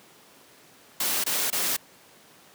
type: noise bursts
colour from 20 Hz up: white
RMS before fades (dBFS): -26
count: 3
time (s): 1-1.766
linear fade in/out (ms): 5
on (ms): 240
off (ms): 23
effects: pink hiss -53 dBFS RMS until 2.54 s + high-pass 200 Hz 12 dB/octave